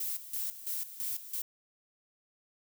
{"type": "noise with tremolo", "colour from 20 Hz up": "violet", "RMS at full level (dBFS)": -35, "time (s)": [0, 1.42], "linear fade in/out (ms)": 5, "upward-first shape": "square", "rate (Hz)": 3, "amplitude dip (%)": 75, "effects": []}